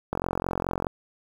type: click train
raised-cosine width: 1 ms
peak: -12 dBFS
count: 34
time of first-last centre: 0.13-0.868 s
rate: 44.7 Hz
effects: 7-bit